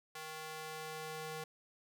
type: tone with high-pass filter sweep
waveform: square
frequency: 156.8 Hz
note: D#3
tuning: 14 cents sharp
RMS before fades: -45 dBFS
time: 0.15-1.44 s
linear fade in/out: 5 ms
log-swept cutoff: 800 to 370 Hz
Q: 0.71
effects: none